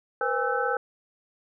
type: tone cluster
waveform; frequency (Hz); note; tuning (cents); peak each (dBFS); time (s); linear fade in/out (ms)
sine; 476.4 / 514 / 816 / 1315 / 1520; A#4 / C5 / G#5 / E6 / F#6; +38 / -31 / -31 / -5 / +46; -30; 0.21-0.77; 2
effects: none